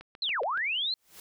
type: click train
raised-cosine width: 0.3 ms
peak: -30 dBFS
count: 5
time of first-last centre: 0.01-0.575 s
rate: 7.08 Hz
type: linear two-way sweep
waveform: sine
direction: down then up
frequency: 4241 to 428.1 to 4241 Hz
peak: -27 dBFS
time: 0.22-0.94 s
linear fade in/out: 2 ms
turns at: 0.42 s
type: noise with exponential growth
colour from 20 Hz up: white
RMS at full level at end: -45 dBFS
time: 0.93-1.2 s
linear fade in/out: 2 ms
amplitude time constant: 57 ms
effects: none